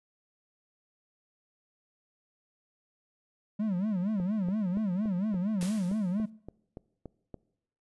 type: tone with vibrato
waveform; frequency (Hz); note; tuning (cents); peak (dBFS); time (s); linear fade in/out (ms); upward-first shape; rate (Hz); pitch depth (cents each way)
triangle; 196.8; G3; +7; -25; 3.59-6.26; 10; sine; 4.3; 200
type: click train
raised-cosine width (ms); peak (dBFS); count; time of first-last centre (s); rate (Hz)
2; -28; 12; 4.2-7.343; 3.5
type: noise with exponential decay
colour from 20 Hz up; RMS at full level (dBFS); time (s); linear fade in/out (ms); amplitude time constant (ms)
white; -38; 5.61-6.3; 2; 150
effects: noise-tail reverb RT60 0.8 s tail -22 dB re dry + resampled to 24000 Hz